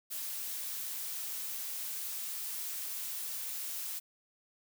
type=noise; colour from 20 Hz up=blue; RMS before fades=-39 dBFS; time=0.1-4 s; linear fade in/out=20 ms; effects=none

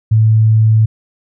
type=tone; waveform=sine; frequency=110 Hz; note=A2; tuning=in tune; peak=-6 dBFS; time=0.11-0.86 s; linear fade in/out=10 ms; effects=none

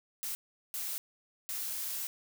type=noise bursts at uneven times; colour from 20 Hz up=blue; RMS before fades=-37 dBFS; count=3; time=0.23-0.35 / 0.74-0.98 / 1.49-2.07 s; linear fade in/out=0 ms; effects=none

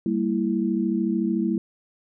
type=chord; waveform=sine; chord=E diminished; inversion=first; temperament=equal with one note detuned; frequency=196 / 229.6 / 329.6 Hz; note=G3 / Bb3 / E4; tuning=0 / -26 / 0 cents; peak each=-25 dBFS; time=0.06-1.58 s; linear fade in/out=2 ms; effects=none

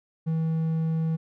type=tone; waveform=triangle; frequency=161.3 Hz; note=E3; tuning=37 cents flat; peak=-21 dBFS; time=0.26-1.17 s; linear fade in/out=20 ms; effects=none

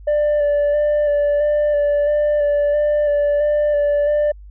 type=tone with vibrato; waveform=sine; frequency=587.3 Hz; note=D5; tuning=in tune; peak=-11 dBFS; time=0.07-4.32 s; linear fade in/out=10 ms; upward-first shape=square; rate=1.5 Hz; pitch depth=17 cents each way; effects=tanh soft clip ceiling -13 dBFS + added 50 Hz sine -36 dBFS peak until 4.5 s

